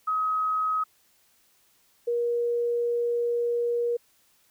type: tone pair in turn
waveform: sine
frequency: 1269 / 475.3 Hz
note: D#6 / A#4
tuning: +34 / +34 cents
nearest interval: octave + perfect fourth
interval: 1700 cents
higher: first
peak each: -23 dBFS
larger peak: neither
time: 0.07-0.84 / 2.07-3.97 s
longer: second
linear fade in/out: 10 ms
effects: white hiss -64 dBFS RMS until 4.5 s